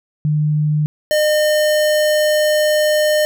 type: tone pair in turn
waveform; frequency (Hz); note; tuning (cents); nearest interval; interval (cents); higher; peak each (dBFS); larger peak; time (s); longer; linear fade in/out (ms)
sine / square; 151.1 / 607.7; D3 / D#5; +50 / -41; 2 octaves; 2409; second; -13; neither; 0.25-0.86 / 1.11-3.25; second; 0
effects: none